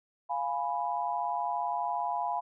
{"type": "chord", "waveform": "sine", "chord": "F diminished", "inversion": "none", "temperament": "equal", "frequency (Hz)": [698.5, 830.6, 987.8], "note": ["F5", "Ab5", "Cb6"], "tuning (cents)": [0, 0, 0], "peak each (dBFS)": [-34, -33, -33], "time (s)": [0.29, 2.41], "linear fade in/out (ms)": 20, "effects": []}